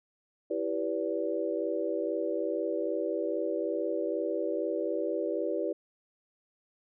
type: chord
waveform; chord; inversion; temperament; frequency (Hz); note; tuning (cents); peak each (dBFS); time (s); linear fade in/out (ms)
sine; E minor seventh; none; equal with one note detuned; 329.6 / 392 / 493.9 / 577.9; E4 / G4 / B4 / D5; 0 / 0 / 0 / -28; -34; 0.5-5.73; 10
effects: none